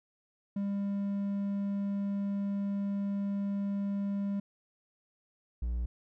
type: tone pair in turn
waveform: triangle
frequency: 200 / 59.46 Hz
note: G3 / A#1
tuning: +35 / +35 cents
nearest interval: octave + major sixth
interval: 2100 cents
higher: first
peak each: -28 dBFS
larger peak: neither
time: 0.56-4.4 / 5.62-5.86 s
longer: first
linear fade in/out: 5 ms
effects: none